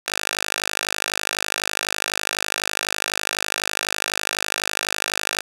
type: tone with high-pass filter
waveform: 5% pulse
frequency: 52 Hz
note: G#1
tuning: 3 cents sharp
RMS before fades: -26 dBFS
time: 0.06-5.41 s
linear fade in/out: 10 ms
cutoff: 1400 Hz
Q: 0.61
effects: low-pass 12000 Hz 12 dB/octave + 7-bit